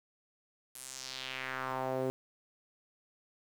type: tone with band-pass filter sweep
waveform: sawtooth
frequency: 130.81 Hz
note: C3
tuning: in tune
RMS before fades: -38 dBFS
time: 0.75-2.1 s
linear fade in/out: 0 ms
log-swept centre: 11000 to 410 Hz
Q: 2.2
effects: 9-bit